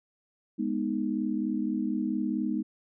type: chord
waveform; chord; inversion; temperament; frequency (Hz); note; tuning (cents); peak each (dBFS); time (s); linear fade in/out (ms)
sine; G# minor; none; equal; 207.7 / 246.9 / 311.1; G#3 / B3 / D#4; 0 / 0 / 0; -31; 0.58-2.63; 20
effects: none